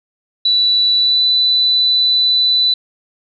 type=tone with pitch glide; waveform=sine; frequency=3954 to 3986 Hz; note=B7 to B7; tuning=+1 to +15 cents; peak=-10 dBFS; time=0.45-2.74 s; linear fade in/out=5 ms; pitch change=+14 cents; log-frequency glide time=0.97-1.23 s; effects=none